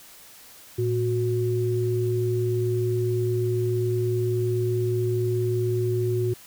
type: tone pair together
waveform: sine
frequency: 113.67 / 365.8 Hz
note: A#2 / F#4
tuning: -43 / -20 cents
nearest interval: octave + minor sixth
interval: 2023 cents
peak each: -24 / -24 dBFS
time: 0.78-6.34 s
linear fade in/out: 10 ms
effects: white hiss -48 dBFS RMS until 6.46 s